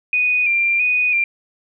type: tone with vibrato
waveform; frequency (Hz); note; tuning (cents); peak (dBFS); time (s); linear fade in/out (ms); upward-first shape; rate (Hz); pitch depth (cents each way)
sine; 2429; D#7; -42; -14; 0.13-1.24; 2; square; 1.5; 37
effects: none